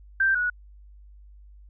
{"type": "tone pair in turn", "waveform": "sine", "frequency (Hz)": [1568, 1463.8], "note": ["G6", "F#6"], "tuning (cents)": [0, -19], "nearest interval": "minor second", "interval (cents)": 119, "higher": "first", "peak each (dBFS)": [-18, -22], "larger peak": "first", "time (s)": [[0.2, 0.35], [0.35, 0.5]], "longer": "neither", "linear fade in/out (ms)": 5, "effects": ["added 50 Hz sine -46 dBFS peak until 1.69 s"]}